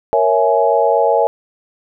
sine chord, A# half-diminished seventh, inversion none, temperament equal with one note detuned, 466.2 / 554.4 / 659.3 / 838.3 Hz, A#4 / C#5 / E5 / G#5, 0 / 0 / 0 / +16 cents, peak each -16 dBFS, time 0.13-1.27 s, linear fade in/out 0 ms, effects none

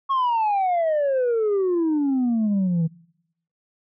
sine exponential sweep, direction down, 1105 to 158.7 Hz, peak -16 dBFS, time 0.09-2.88 s, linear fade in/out 20 ms, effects noise-tail reverb RT60 0.7 s tail -22 dB re dry + tanh soft clip ceiling -17 dBFS

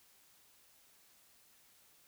silence, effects white hiss -66 dBFS RMS until 2.07 s

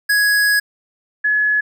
square / sine tone pair in turn, 1668 / 1699.1 Hz, G#6 / G#6, +7 / +39 cents, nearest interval unison, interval 32 cents, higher second, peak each -13 dBFS, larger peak neither, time 0.09-0.6 / 1.24-1.61 s, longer first, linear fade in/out 10 ms, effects none

